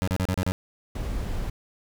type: tone bursts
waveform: 25% pulse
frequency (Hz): 92.5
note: F#2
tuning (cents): 0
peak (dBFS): -19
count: 6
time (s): 0.02-0.52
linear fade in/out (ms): 0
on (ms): 55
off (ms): 34
type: noise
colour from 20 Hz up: brown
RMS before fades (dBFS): -29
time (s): 0.95-1.5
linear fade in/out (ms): 5
effects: none